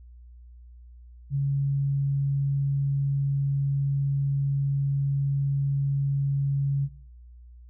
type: tone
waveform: sine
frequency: 139.3 Hz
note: C#3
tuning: 9 cents sharp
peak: -22 dBFS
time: 1.3-6.89 s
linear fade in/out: 50 ms
effects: noise-tail reverb RT60 0.7 s tail -20 dB re dry + added 60 Hz sine -45 dBFS peak until 7.69 s